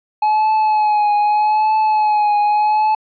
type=tone with vibrato; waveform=triangle; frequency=849 Hz; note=G#5; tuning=38 cents sharp; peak=-10 dBFS; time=0.22-2.95 s; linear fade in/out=5 ms; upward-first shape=triangle; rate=0.81 Hz; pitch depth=43 cents each way; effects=resampled to 11025 Hz